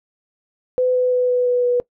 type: tone with pitch steps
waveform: sine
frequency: 505 / 501.8 / 498.6 / 495.5 / 492.3 / 489.2 Hz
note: B4 / B4 / B4 / B4 / B4 / B4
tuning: +39 / +28 / +16 / +6 / -6 / -16 cents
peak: -14 dBFS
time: 0.78-1.8 s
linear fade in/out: 0 ms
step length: 170 ms
effects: noise-tail reverb RT60 0.1 s tail -21 dB re dry